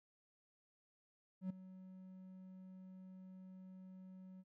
triangle tone with ADSR envelope, 186.8 Hz, F#3, 17 cents sharp, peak -35 dBFS, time 1.41-4.44 s, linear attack 90 ms, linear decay 7 ms, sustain -16 dB, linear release 43 ms, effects none

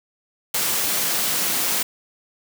white high-pass noise, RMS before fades -22 dBFS, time 0.54-1.83 s, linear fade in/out 5 ms, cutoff 120 Hz, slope 48 dB/octave, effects none

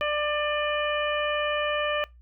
harmonic tone with a mistuned harmonic, 594 Hz, D5, 20 cents sharp, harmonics 1 / 2 / 3 / 4 / 5, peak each -27 / -30 / -32 / -33 / -34 dBFS, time 0.01-2.04 s, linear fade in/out 0 ms, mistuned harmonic 4, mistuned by +29 cents, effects noise-tail reverb RT60 0.2 s tail -23 dB re dry + added 60 Hz sine -49 dBFS peak until 2.21 s

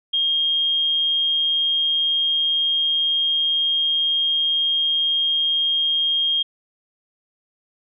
sine tone, 3231 Hz, G#7, 48 cents flat, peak -17 dBFS, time 0.13-6.43 s, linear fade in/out 10 ms, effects none

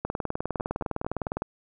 two click trains, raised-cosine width 1 ms, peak -14 / -23 dBFS, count 28 / 4, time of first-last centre 0.05-1.421 / 0.6-1.27 s, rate 19.7 / 4.48 Hz, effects none

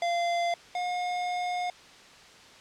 square tone pair in turn, 690 / 717.1 Hz, F5 / F5, -21 / +46 cents, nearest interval minor second, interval 67 cents, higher second, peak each -26 / -29 dBFS, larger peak first, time 0.02-0.54 / 0.75-1.7 s, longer second, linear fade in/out 2 ms, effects white hiss -51 dBFS RMS until 2.6 s + low-pass 5000 Hz 12 dB/octave

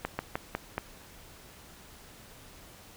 slowing click train, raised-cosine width 0.5 ms, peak -15 dBFS, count 5, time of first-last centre 0.05-0.78 s, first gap 140 ms, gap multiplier 1.18, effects pink hiss -52 dBFS RMS until 2.96 s

